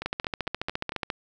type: two click trains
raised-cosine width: 0.3 ms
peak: -12 / -17 dBFS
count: 16 / 5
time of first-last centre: 0.06-1.102 / 0.02-0.921 s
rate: 14.4 / 4.44 Hz
effects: none